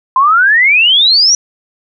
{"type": "exponential sweep", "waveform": "sine", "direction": "up", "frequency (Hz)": [1017, 5920], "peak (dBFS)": -5, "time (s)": [0.16, 1.35], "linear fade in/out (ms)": 2, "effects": []}